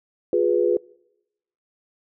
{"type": "chord", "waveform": "sine", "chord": "F diminished", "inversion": "none", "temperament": "equal with one note detuned", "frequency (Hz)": [355.1, 415.3, 493.9], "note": ["F4", "Ab4", "Cb5"], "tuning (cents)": [29, 0, 0], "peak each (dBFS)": -21, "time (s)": [0.33, 0.77], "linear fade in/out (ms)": 2, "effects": ["noise-tail reverb RT60 0.9 s tail -25 dB re dry"]}